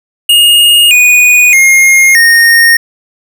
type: tone with pitch steps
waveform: square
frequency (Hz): 2853 / 2469 / 2137 / 1849.9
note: F7 / D#7 / C7 / A#6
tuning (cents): +36 / -14 / +36 / -14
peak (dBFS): -3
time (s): 0.29-2.77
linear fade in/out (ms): 5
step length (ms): 620
effects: none